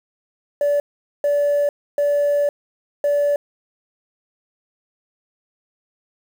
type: tone bursts at uneven times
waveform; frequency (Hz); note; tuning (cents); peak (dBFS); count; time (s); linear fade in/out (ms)
sine; 578; D5; -28; -13; 4; 0.61-0.8 / 1.24-1.69 / 1.98-2.49 / 3.04-3.36; 2
effects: tanh soft clip ceiling -13 dBFS + 7-bit